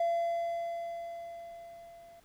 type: tone with level ramp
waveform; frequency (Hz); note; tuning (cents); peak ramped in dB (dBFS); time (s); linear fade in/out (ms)
triangle; 680; F5; -46; -23 to -50; 0-2.2; 5
effects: tanh soft clip ceiling -21 dBFS + pink hiss -65 dBFS RMS until 2.24 s